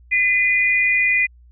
sine tone pair together, 2022 / 2442 Hz, B6 / D#7, +40 / -33 cents, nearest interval minor third, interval 327 cents, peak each -17 dBFS, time 0.11-1.27 s, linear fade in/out 20 ms, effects added 60 Hz sine -45 dBFS peak until 1.51 s

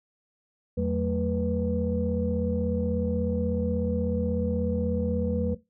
sine tone cluster, 83.7 / 187.2 / 223.6 / 490.4 Hz, E2 / F#3 / A3 / B4, +27 / +20 / +28 / -12 cents, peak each -29 dBFS, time 0.77-5.55 s, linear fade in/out 10 ms, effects noise-tail reverb RT60 0.2 s tail -17 dB re dry + tanh soft clip ceiling -15 dBFS

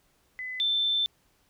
sine tone pair in turn, 2014 / 3545 Hz, B6 / A7, +33 / +12 cents, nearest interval minor seventh, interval 979 cents, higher second, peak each -33 / -23 dBFS, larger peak second, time 0.39-0.6 / 0.6-1.06 s, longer second, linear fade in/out 0 ms, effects pink hiss -67 dBFS RMS until 1.49 s

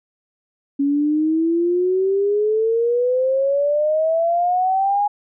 sine exponential sweep, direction up, 277.6 to 830.6 Hz, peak -15 dBFS, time 0.79-5.08 s, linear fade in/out 10 ms, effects none

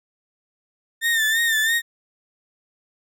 35% pulse tone with vibrato, 1803 Hz, A6, 42 cents sharp, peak -16 dBFS, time 1.01-1.82 s, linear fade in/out 50 ms, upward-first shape sine, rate 3 Hz, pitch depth 61 cents each way, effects none

